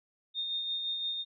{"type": "tone with tremolo", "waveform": "sine", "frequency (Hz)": 3662, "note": "A#7", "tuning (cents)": -32, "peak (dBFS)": -30, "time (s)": [0.34, 1.25], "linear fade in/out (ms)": 50, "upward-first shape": "sine", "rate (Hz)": 5.8, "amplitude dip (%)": 35, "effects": []}